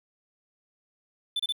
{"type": "tone bursts", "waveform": "triangle", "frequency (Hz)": 3520, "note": "A7", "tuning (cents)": 0, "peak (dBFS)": -24, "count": 3, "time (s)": [1.36, 1.524], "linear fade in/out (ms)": 5, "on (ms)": 36, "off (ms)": 28, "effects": ["10-bit"]}